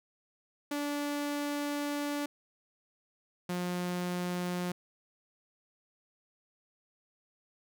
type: tone pair in turn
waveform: sawtooth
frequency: 290 / 178.25 Hz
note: D4 / F3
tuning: -22 / +36 cents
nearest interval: minor sixth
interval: 842 cents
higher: first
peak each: -28 dBFS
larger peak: neither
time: 0.71-2.26 / 3.49-4.72 s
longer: first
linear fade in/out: 5 ms
effects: none